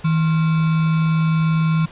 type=tone with sample-and-hold; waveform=sine; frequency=160.7 Hz; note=E3; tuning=44 cents flat; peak=-14 dBFS; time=0.04-1.86 s; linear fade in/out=10 ms; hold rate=1225 Hz; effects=pink hiss -42 dBFS RMS until 1.91 s + resampled to 8000 Hz